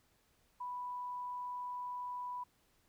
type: tone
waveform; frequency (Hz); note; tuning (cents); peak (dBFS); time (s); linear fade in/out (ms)
sine; 987.8; B5; 0; -39; 0.6-2.44; 10
effects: pink hiss -73 dBFS RMS until 2.88 s